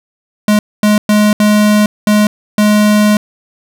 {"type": "tone bursts at uneven times", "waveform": "square", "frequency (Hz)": 210, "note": "G#3", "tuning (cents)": 19, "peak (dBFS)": -7, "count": 6, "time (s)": [[0.48, 0.59], [0.83, 0.98], [1.09, 1.33], [1.4, 1.86], [2.07, 2.27], [2.58, 3.17]], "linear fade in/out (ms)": 2, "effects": []}